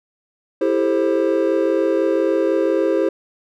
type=chord; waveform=triangle; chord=A minor seventh; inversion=second; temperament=just; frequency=330 / 396 / 440 / 528 Hz; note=E4 / G4 / A4 / C5; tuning=+2 / +18 / 0 / +16 cents; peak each=-18 / -18 / -23 / -18 dBFS; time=0.61-3.09 s; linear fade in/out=5 ms; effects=none